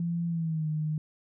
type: tone with pitch glide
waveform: sine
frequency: 170 to 154.1 Hz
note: F3 to D#3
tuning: -46 to -16 cents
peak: -27 dBFS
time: 0-0.98 s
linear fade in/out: 2 ms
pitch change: -170 cents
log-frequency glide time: 0.27-0.68 s
effects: none